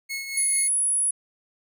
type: tone with tremolo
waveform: sawtooth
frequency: 2182 Hz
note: C#7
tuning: 28 cents flat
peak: -24 dBFS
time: 0.09-0.69 s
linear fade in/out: 20 ms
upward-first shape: triangle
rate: 4.5 Hz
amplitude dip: 55%
type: tone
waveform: sine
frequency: 10250 Hz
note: E9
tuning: 50 cents flat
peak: -20 dBFS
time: 0.37-1.11 s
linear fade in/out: 5 ms
effects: none